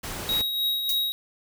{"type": "noise", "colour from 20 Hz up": "pink", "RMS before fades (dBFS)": -34, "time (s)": [0.03, 0.42], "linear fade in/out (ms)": 10}
{"type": "tone with tremolo", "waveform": "square", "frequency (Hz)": 3807, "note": "A#7", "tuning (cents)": 36, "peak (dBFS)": -22, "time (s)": [0.29, 1.12], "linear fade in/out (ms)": 0, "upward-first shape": "triangle", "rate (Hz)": 3.3, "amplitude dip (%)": 50}
{"type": "noise with exponential decay", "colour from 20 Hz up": "violet", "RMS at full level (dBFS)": -25, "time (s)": [0.89, 1.05], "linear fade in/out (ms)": 1, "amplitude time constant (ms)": 34}
{"effects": []}